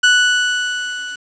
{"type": "tone with level ramp", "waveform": "30% pulse", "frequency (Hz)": 1480, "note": "F#6", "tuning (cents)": 0, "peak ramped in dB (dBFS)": [-5, -23], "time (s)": [0.03, 1.16], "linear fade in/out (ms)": 10, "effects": ["resampled to 16000 Hz", "7-bit"]}